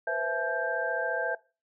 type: tone cluster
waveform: sine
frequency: 488.6 / 523 / 663 / 862 / 1578 Hz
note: B4 / C5 / E5 / A5 / G6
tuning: -19 / -1 / +10 / -36 / +11 cents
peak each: -36 / -36 / -31 / -38 / -31 dBFS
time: 0.07-1.35 s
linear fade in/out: 5 ms
effects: noise-tail reverb RT60 0.3 s tail -20 dB re dry